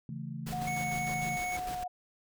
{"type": "chord", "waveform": "sine", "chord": "A major", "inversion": "first", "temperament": "equal", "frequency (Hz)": [138.59, 164.81, 220], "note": ["C#3", "E3", "A3"], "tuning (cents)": [0, 0, 0], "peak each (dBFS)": [-40, -41, -42], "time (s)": [0.09, 1.37], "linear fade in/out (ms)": 2}
{"type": "noise with tremolo", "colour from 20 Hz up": "pink", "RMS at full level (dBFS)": -42, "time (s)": [0.46, 1.84], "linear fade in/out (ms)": 10, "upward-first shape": "square", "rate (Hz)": 6.6, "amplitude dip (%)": 45}
{"type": "tone with vibrato", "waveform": "sine", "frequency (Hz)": 727, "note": "F#5", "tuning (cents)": -31, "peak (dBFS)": -34, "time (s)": [0.52, 1.88], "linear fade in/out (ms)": 10, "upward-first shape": "sine", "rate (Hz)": 2, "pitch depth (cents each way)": 9}
{"type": "tone", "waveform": "square", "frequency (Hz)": 2212, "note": "C#7", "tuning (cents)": -4, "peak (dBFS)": -36, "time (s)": [0.67, 1.57], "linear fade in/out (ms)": 5}
{"effects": []}